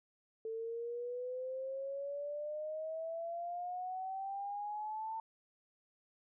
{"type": "exponential sweep", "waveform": "sine", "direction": "up", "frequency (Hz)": [443.4, 898], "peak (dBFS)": -38, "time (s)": [0.45, 5.2], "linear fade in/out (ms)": 2, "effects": []}